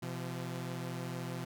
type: tone pair together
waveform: sawtooth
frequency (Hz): 127.1 / 171.63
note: C3 / F3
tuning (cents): -50 / -30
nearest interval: perfect fourth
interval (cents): 520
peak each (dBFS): -36 / -37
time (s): 0.02-1.45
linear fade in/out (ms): 10
effects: none